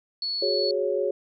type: tone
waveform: sine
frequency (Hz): 4403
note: C#8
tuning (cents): -13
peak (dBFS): -26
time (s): 0.22-0.71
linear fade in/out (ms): 2
type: chord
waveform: sine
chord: F# suspended second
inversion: none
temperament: equal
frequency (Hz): 370 / 415.3 / 554.4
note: F#4 / G#4 / C#5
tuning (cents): 0 / 0 / 0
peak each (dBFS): -28 / -27 / -26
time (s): 0.42-1.11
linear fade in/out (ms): 5
effects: none